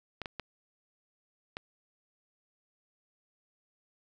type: clicks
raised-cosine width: 0.3 ms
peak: -21 dBFS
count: 4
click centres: 0.217 / 0.258 / 0.397 / 1.569 s
effects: none